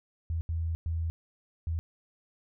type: tone bursts at uneven times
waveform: sine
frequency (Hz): 82.2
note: E2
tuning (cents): -4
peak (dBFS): -28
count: 4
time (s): 0.3-0.41 / 0.49-0.75 / 0.86-1.1 / 1.67-1.79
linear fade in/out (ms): 0
effects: none